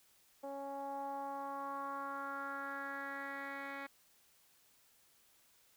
10% pulse tone with low-pass filter sweep, 277.2 Hz, C#4, in tune, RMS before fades -43 dBFS, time 0.43-3.87 s, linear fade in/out 10 ms, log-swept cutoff 670 to 2400 Hz, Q 3.9, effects white hiss -69 dBFS RMS until 5.76 s

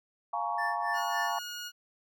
sine chord, Bb minor seventh, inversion second, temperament just, 699.2 / 839.1 / 932.3 / 1118.8 Hz, F5 / Ab5 / Bb5 / Db6, +2 / +18 / 0 / +16 cents, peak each -35 dBFS, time 0.33-1.39 s, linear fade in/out 5 ms
triangle tone with tremolo, 1770 Hz, A6, 10 cents sharp, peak -29 dBFS, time 0.58-1.39 s, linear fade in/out 5 ms, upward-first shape sine, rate 3.6 Hz, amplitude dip 95%
15% pulse tone, 1441 Hz, F#6, 46 cents flat, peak -31 dBFS, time 0.93-1.72 s, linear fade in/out 50 ms
effects none

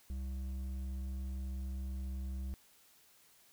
sine tone with hard clipping, 65.6 Hz, C2, 5 cents sharp, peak -39 dBFS, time 0.1-2.54 s, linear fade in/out 0 ms, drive 7 dB, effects white hiss -65 dBFS RMS until 3.52 s

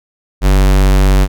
square tone, 48 Hz, G1, 36 cents flat, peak -7 dBFS, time 0.41-1.28 s, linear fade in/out 50 ms, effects none

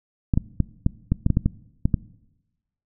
clicks, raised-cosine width 5 ms, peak -6 dBFS, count 11, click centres 0.338 / 0.375 / 0.603 / 0.864 / 1.12 / 1.264 / 1.303 / 1.371 / 1.46 / 1.855 / 1.942 s, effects noise-tail reverb RT60 1.0 s tail -21 dB re dry

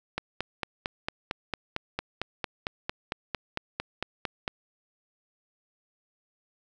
click train, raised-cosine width 0.3 ms, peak -13 dBFS, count 20, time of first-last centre 0.18-4.479 s, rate 4.42 Hz, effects none

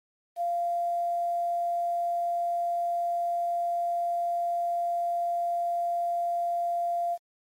sine tone with quantisation, 692 Hz, F5, 16 cents flat, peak -25 dBFS, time 0.36-7.18 s, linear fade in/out 50 ms, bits 9, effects MP3 64 kbps

